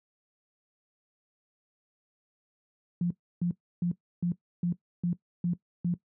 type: tone bursts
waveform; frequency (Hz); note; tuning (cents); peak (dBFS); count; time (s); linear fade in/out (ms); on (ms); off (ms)
sine; 174.61; F3; 0; -24; 8; 3.01-5.94; 2; 95; 310
effects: noise-tail reverb RT60 0.1 s tail -17 dB re dry + high-pass 100 Hz 12 dB/octave